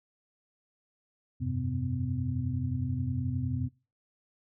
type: tone cluster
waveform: sine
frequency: 88.3 / 99.5 / 127.5 / 253.3 Hz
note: F2 / G2 / C3 / B3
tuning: +20 / +26 / -44 / +44 cents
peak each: -35 / -36 / -32 / -36 dBFS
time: 1.4-3.69 s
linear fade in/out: 20 ms
effects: noise-tail reverb RT60 0.3 s tail -20 dB re dry